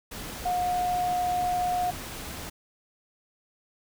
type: tone in noise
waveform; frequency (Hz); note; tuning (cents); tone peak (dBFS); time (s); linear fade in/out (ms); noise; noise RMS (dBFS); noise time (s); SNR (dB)
sine; 719; F#5; -50; -24; 0.45-1.91; 10; pink; -38; 0.11-2.5; +11
effects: none